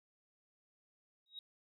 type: tone with exponential growth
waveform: sine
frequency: 3800 Hz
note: A#7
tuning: 33 cents sharp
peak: -40 dBFS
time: 1.26-1.39 s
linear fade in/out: 2 ms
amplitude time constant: 27 ms
effects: tanh soft clip ceiling -38 dBFS